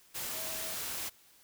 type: tone in noise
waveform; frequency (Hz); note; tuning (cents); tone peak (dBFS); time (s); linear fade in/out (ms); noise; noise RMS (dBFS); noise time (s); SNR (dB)
sine; 643; E5; -43; -47; 0.33-0.75; 20; white; -38; 0.14-1.1; -12
effects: white hiss -62 dBFS RMS until 1.43 s